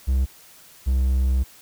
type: tone pair in turn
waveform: triangle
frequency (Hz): 65.41 / 64.73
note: C2 / C2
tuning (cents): 0 / -18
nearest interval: unison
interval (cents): 18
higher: first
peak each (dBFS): -15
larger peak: neither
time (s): 0.07-0.26 / 0.86-1.44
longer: second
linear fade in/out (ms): 20
effects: white hiss -49 dBFS RMS until 1.61 s